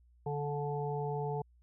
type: harmonic tone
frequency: 145.3 Hz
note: D3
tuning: 18 cents flat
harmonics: 1 / 3 / 5 / 6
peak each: -36 / -37 / -42 / -41 dBFS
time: 0.26-1.42 s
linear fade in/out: 5 ms
effects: added 60 Hz sine -61 dBFS peak until 1.62 s